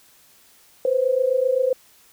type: tone pair together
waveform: sine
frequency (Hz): 498.3 / 526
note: B4 / C5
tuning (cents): +15 / +9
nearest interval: minor second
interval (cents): 94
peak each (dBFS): -21 / -19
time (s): 0.85-1.73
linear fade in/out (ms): 2
effects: white hiss -54 dBFS RMS until 2.12 s